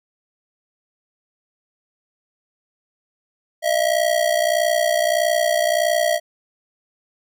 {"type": "ring-modulated tone", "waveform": "square", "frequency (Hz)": 646, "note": "E5", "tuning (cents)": -35, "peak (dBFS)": -14, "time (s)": [3.62, 6.2], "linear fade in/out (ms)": 50, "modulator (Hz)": 30.8, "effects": []}